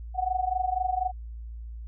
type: tone with amplitude modulation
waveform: sine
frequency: 742 Hz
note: F#5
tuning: 5 cents sharp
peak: -21 dBFS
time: 0.14-1.12 s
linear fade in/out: 50 ms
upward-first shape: sine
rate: 24.1 Hz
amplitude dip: 85%
effects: added 57 Hz sine -36 dBFS peak until 1.87 s